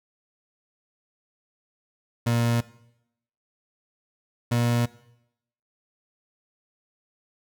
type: tone pair in turn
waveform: 30% pulse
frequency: 117.8 / 119.24 Hz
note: A#2 / A#2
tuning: +19 / +40 cents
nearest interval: unison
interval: 21 cents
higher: second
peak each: -18 dBFS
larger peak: neither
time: 2.26-2.61 / 4.51-4.86 s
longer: neither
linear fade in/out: 10 ms
effects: noise-tail reverb RT60 0.8 s tail -19 dB re dry